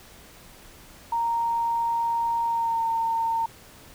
sine tone with pitch glide, 929 to 912 Hz, A#5 to A#5, -6 to -38 cents, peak -22 dBFS, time 1.12-3.46 s, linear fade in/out 5 ms, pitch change -32 cents, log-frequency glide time 2.47-2.83 s, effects pink hiss -49 dBFS RMS until 3.94 s

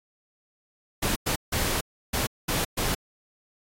pink noise bursts at uneven times, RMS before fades -26 dBFS, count 6, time 1.02-1.16 / 1.26-1.36 / 1.52-1.81 / 2.13-2.27 / 2.48-2.65 / 2.77-2.95 s, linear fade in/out 10 ms, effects AAC 48 kbps

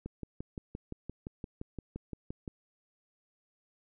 click train, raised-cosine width 3 ms, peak -26 dBFS, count 15, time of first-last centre 0.06-2.478 s, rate 5.79 Hz, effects none

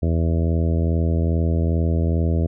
harmonic tone, 82.41 Hz, E2, in tune, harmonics 1 / 2 / 3 / 4 / 5 / 6 / 7 / 8, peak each -18 / -24 / -28 / -30 / -32 / -34 / -35 / -36 dBFS, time 0.02-2.47 s, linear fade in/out 10 ms, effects none

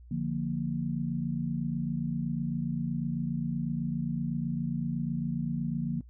sine chord, Bb major, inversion first, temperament equal, 146.83 / 174.61 / 233.1 Hz, D3 / F3 / Bb3, 0 / 0 / 0 cents, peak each -33 dBFS, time 0.11-6.01 s, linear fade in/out 5 ms, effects noise-tail reverb RT60 0.1 s tail -23 dB re dry + added 60 Hz sine -48 dBFS peak until 6.09 s

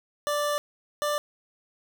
25% pulse tone pair in turn, 587.3 / 590.7 Hz, D5 / D5, 0 / +10 cents, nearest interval unison, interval 10 cents, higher second, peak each -21 dBFS, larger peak neither, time 0.27-0.58 / 1.02-1.18 s, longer first, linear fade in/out 0 ms, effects none

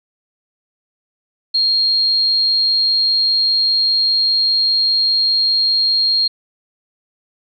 sine tone, 4235 Hz, C8, 20 cents sharp, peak -12 dBFS, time 1.54-6.28 s, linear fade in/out 10 ms, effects none

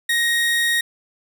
30% pulse tone, 1875 Hz, A#6, 10 cents sharp, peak -14 dBFS, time 0.09-0.81 s, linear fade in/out 5 ms, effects none

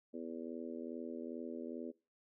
harmonic tone, 82.41 Hz, E2, in tune, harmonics 3 / 4 / 5 / 6 / 7, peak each -45 / -47 / -49 / -51 / -52 dBFS, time 0.13-1.92 s, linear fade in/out 20 ms, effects noise-tail reverb RT60 0.3 s tail -22 dB re dry

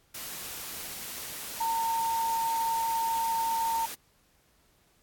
sine tone in noise, 910 Hz, A#5, 42 cents flat, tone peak -26 dBFS, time 1.6-3.86 s, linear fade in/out 10 ms, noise white, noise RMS -39 dBFS, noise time 0.14-3.95 s, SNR +10 dB, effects pink hiss -66 dBFS RMS until 5.02 s + AAC 64 kbps

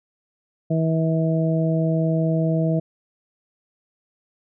harmonic tone, 161.4 Hz, E3, 36 cents flat, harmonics 1 / 2 / 3 / 4, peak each -19 / -26 / -29 / -26 dBFS, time 0.7-2.8 s, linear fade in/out 10 ms, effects none

